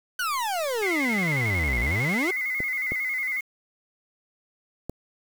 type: exponential two-way sweep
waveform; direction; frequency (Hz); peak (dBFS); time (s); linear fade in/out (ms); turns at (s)
40% pulse; down then up; 1528 to 55.5 to 394.9; -24; 0.19-2.31; 5; 1.8
type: tone with vibrato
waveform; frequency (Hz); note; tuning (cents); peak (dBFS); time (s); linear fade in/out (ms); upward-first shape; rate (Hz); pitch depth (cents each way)
sine; 2093; C7; 0; -25; 0.82-3.41; 10; square; 11; 53
type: clicks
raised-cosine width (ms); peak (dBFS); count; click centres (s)
2; -18; 3; 2.604 / 2.92 / 4.896
effects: 7-bit

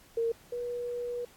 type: tone pair in turn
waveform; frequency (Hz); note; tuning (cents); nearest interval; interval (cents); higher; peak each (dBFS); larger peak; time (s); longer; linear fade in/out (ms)
sine; 460.4 / 483.8; A#4 / B4; -22 / -36; minor second; 86; second; -26 / -32; first; 0.17-0.32 / 0.52-1.25; second; 5
effects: pink hiss -58 dBFS RMS until 1.36 s + AAC 64 kbps

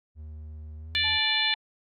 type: tone with pitch glide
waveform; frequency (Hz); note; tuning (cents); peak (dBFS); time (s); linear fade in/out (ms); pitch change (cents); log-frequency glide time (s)
triangle; 76.9 to 84.83; D#2 to F2; -20 to -50; -36; 0.15-1.2; 50; +170; 0.79-1.05
type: harmonic tone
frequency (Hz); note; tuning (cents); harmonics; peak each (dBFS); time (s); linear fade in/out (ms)
587.3; D5; 0; 3 / 4 / 5 / 6 / 7; -30 / -29 / -30 / -27 / -30; 0.95-1.54; 0
type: tone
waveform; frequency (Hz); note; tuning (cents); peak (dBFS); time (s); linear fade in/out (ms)
sine; 865; A5; -30; -35; 1.03-1.55; 20
effects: AAC 48 kbps

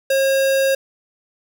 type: tone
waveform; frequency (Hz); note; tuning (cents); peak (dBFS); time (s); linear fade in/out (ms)
square; 540; C#5; -45; -15; 0.1-0.75; 5
effects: none

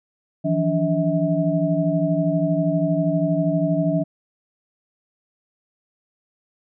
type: tone cluster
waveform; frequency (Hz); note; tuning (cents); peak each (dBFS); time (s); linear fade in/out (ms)
sine; 160.5 / 173 / 288.5 / 643; E3 / F3 / D4 / E5; -46 / -16 / -31 / -43; -23; 0.44-4.04; 20
effects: none

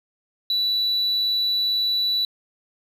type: tone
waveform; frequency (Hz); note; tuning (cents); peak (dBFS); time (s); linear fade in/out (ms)
triangle; 3951; B7; 0; -17; 0.5-2.25; 2
effects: tanh soft clip ceiling -14 dBFS

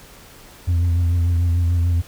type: tone with vibrato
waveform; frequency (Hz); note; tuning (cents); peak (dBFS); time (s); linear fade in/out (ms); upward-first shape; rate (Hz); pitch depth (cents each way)
sine; 86.1; F2; -24; -12; 0.67-2.02; 20; triangle; 6.8; 47
effects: tanh soft clip ceiling -14 dBFS + pink hiss -44 dBFS RMS until 2.07 s

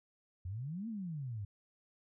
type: exponential two-way sweep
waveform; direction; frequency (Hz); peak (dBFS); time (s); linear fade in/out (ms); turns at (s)
sine; up then down; 84.8 to 235.1 to 96.3; -38; 0.45-1.45; 5; 0.88
effects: none

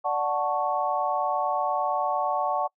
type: chord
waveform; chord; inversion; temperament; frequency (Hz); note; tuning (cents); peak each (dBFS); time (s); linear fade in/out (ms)
sine; D major seventh; none; equal; 587.3 / 740 / 880 / 1108.7; D5 / F#5 / A5 / C#6; 0 / 0 / 0 / 0; -30 / -27 / -29 / -29; 0.04-2.68; 20
effects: noise-tail reverb RT60 0.1 s tail -26 dB re dry

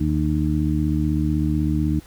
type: harmonic tone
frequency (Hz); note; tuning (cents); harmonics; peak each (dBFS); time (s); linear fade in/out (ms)
76; D#2; -40; 1 / 2 / 3 / 4; -23 / -23 / -26 / -23; 0-2; 10
effects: pink hiss -49 dBFS RMS until 2.06 s

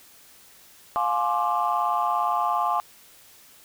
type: chord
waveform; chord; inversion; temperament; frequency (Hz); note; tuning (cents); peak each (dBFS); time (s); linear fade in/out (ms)
sine; D half-diminished seventh; first; just; 704.8 / 845.8 / 1057.2 / 1174.7; F5 / Ab5 / C6 / D6; +16 / +31 / +18 / 0; -26; 0.96-2.8; 0
effects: tanh soft clip ceiling -13 dBFS + white hiss -52 dBFS RMS until 3.64 s

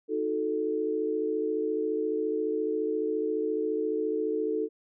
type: chord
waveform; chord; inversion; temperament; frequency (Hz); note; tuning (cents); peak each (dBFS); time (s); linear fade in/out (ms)
sine; D# diminished; none; equal with one note detuned; 311.1 / 365.5 / 440; D#4 / F#4 / A4; 0 / -21 / 0; -32 / -34 / -28; 0.08-4.69; 50
effects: none

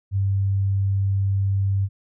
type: tone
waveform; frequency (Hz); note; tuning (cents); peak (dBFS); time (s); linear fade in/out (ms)
sine; 98; G2; 0; -18; 0.11-1.89; 50
effects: none

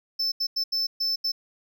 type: tone bursts at uneven times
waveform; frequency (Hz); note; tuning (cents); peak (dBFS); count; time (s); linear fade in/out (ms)
triangle; 5280; E8; +2; -22; 6; 0.19-0.32 / 0.4-0.47 / 0.56-0.64 / 0.72-0.87 / 1-1.16 / 1.24-1.32; 10
effects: none

